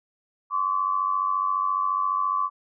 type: tone pair together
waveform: sine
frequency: 1046.5 / 1141 Hz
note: C6 / C#6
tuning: 0 / +50 cents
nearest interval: minor second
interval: 150 cents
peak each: -27 / -23 dBFS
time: 0.5-2.5 s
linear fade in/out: 50 ms
effects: none